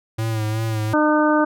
square tone with vibrato, 110 Hz, A2, in tune, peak -21 dBFS, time 0.18-0.94 s, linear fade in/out 10 ms, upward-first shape sine, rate 2.7 Hz, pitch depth 42 cents each way
harmonic tone, 303.2 Hz, D#4, 45 cents flat, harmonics 1 / 2 / 3 / 4 / 5, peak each -17 / -20 / -22 / -23 / -24 dBFS, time 0.93-1.45 s, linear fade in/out 10 ms
effects none

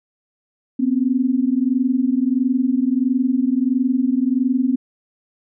sine tone pair together, 246.5 / 268 Hz, B3 / C4, -3 / +42 cents, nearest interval minor second, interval 145 cents, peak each -18 / -18 dBFS, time 0.79-4.76 s, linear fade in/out 10 ms, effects none

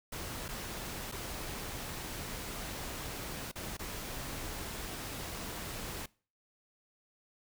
pink noise with dropouts, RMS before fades -41 dBFS, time 0.12-6.06 s, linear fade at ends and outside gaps 5 ms, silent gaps 0.482-0.487 / 1.116-1.121 / 3.516-3.556 / 3.77-3.792 s, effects noise-tail reverb RT60 0.4 s tail -23 dB re dry

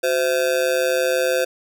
square tone with amplitude modulation, 516 Hz, C5, 24 cents flat, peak -14 dBFS, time 0.03-1.45 s, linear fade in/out 10 ms, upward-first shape sine, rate 146 Hz, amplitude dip 90%, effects none

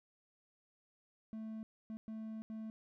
triangle tone bursts at uneven times, 220 Hz, A3, in tune, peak -40 dBFS, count 4, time 1.33-1.63 / 1.9-1.97 / 2.08-2.42 / 2.5-2.7 s, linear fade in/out 0 ms, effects none

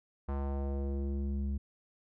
square tone with low-pass filter sweep, 69.3 Hz, C#2, in tune, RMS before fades -34 dBFS, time 0.28-1.58 s, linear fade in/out 10 ms, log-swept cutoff 1100 to 170 Hz, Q 1.6, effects none

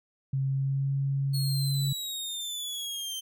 sine tone with pitch glide, 135 to 137.76 Hz, C#3 to C#3, -45 to -10 cents, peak -25 dBFS, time 0.33-1.93 s, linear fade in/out 5 ms, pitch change +35 cents, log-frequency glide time 0.45-0.92 s
sawtooth exponential sweep, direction down, 4344 to 3110 Hz, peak -30 dBFS, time 1.33-3.21 s, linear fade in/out 20 ms
effects none

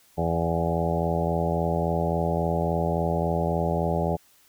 harmonic tone with a mistuned harmonic, 83.6 Hz, E2, 25 cents sharp, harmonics 1 / 2 / 3 / 4 / 5 / 6 / 7 / 8 / 9 / 10, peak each -30 / -27 / -37 / -35 / -31 / -34 / -30 / -35 / -32 / -34 dBFS, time 0.17-4.17 s, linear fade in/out 20 ms, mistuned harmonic 9, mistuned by -19 cents, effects white hiss -59 dBFS RMS until 4.48 s

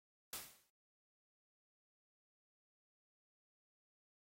white noise with exponential decay, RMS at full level -43 dBFS, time 0.33-0.7 s, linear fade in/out 1 ms, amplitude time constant 79 ms, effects AAC 48 kbps

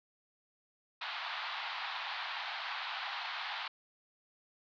pink band-pass noise, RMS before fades -40 dBFS, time 1.01-3.68 s, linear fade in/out 5 ms, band 760 to 4300 Hz, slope 48 dB/octave, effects none

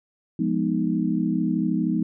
sine chord, F half-diminished seventh, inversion none, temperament equal, 174.61 / 207.7 / 246.9 / 311.1 Hz, F3 / Ab3 / Cb4 / Eb4, 0 / 0 / 0 / 0 cents, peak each -26 dBFS, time 0.39-2.03 s, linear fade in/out 5 ms, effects none

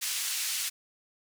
white band-pass noise, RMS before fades -32 dBFS, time 0.01-0.7 s, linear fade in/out 20 ms, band 2100 to 10000 Hz, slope 12 dB/octave, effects none

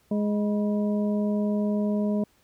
harmonic tone with a mistuned harmonic, 208 Hz, G#3, 3 cents sharp, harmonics 1 / 2 / 3 / 5, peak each -23 / -32 / -32 / -44 dBFS, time 0.11-2.24 s, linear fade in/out 5 ms, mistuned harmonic 5, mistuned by -110 cents, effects pink hiss -64 dBFS RMS until 2.43 s

